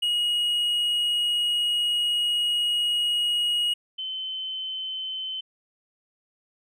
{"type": "tone pair in turn", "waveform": ["triangle", "sine"], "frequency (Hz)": [2891, 3063], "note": ["F#7", "G7"], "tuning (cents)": [-41, -41], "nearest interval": "minor second", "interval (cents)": 100, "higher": "second", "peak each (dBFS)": [-20, -29], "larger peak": "first", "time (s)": [[0.02, 3.74], [3.98, 5.41]], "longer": "first", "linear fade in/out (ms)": 10, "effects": []}